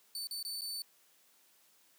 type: tone with dropouts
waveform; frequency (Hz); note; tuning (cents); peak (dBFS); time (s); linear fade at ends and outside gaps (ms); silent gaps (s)
sawtooth; 4519; C#8; +33; -35; 0.15-0.82; 1; 0.271-0.31 / 0.428-0.45 / 0.61-0.618
effects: white hiss -67 dBFS RMS until 1.98 s + high-pass 200 Hz 12 dB/octave